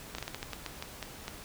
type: slowing click train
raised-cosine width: 0.2 ms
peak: -19 dBFS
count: 11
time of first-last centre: 0.15-1.281 s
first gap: 34 ms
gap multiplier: 1.25
effects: pink hiss -47 dBFS RMS until 1.44 s